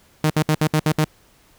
sawtooth tone bursts, 154.5 Hz, D#3, 12 cents flat, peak -11 dBFS, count 7, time 0.24-1.045 s, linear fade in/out 2 ms, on 61 ms, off 63 ms, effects pink hiss -55 dBFS RMS until 1.58 s

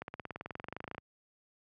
accelerating click train, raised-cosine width 0.5 ms, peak -25 dBFS, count 22, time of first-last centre 0.02-0.981 s, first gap 61 ms, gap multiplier 0.97, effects high-pass 80 Hz 12 dB/octave

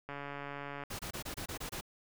click train, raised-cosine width 0.5 ms, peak -27 dBFS, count 107, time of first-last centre 0.09-0.836 s, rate 142 Hz
pink noise bursts, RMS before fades -41 dBFS, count 8, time 0.9-1.811 s, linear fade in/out 10 ms, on 92 ms, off 25 ms
effects none

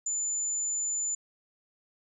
sine tone, 7040 Hz, A8, in tune, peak -28 dBFS, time 0.06-1.15 s, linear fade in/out 5 ms, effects none

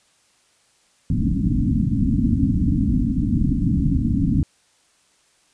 white low-pass noise, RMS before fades -19 dBFS, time 1.1-4.43 s, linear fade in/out 2 ms, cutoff 290 Hz, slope 96 dB/octave, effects white hiss -60 dBFS RMS until 5.53 s + resampled to 22050 Hz

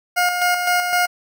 20% pulse tone with tremolo, 714 Hz, F5, 38 cents sharp, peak -10 dBFS, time 0.16-1.07 s, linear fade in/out 20 ms, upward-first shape square, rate 3.9 Hz, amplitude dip 45%, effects none

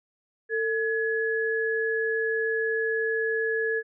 sine tone pair together, 448.4 / 1692.9 Hz, A4 / G#6, +33 / +33 cents, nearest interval octave + major seventh, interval 2300 cents, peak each -26 / -27 dBFS, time 0.49-3.83 s, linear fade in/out 50 ms, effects none

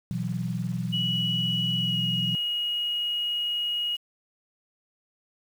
sine chord, B suspended fourth, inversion none, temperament equal with one note detuned, 121.84 / 164.81 / 185 Hz, B2 / E3 / F#3, -23 / 0 / 0 cents, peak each -31 dBFS, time 0.11-2.35 s, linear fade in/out 0 ms
sine tone with pitch glide, 2929 to 2889 Hz, F#7 to F#7, -18 to -42 cents, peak -25 dBFS, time 0.92-3.97 s, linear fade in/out 20 ms, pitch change -24 cents, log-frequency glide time 1.8-1.99 s
effects tanh soft clip ceiling -13 dBFS + 8-bit

